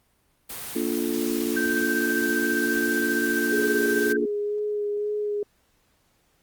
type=noise; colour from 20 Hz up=white; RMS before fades=-35 dBFS; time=0.49-4.13 s; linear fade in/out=10 ms
type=chord; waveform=sine; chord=Bb major seventh; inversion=none; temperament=just; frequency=233.1 / 291.4 / 349.6 / 437 Hz; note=Bb3 / D4 / F4 / A4; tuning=0 / -13 / +2 / -12 cents; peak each=-29 / -28 / -28 / -32 dBFS; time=0.75-4.26 s; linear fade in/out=10 ms
type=tone with tremolo; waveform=sine; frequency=1561 Hz; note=G6; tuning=8 cents flat; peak=-23 dBFS; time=1.56-4.17 s; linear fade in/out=10 ms; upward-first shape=sine; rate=15 Hz; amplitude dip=40%
type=tone with vibrato; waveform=sine; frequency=415.9 Hz; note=G#4; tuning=2 cents sharp; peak=-24 dBFS; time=3.52-5.43 s; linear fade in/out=2 ms; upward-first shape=sine; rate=2 Hz; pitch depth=15 cents each way
effects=pink hiss -66 dBFS RMS until 6.42 s + Opus 32 kbps